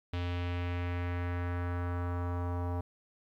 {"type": "tone with low-pass filter sweep", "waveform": "square", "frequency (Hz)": 88, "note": "F2", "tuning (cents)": 14, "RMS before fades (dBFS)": -34, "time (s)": [0.13, 2.81], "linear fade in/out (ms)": 5, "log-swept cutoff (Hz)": [3300, 920], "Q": 2, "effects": ["11-bit"]}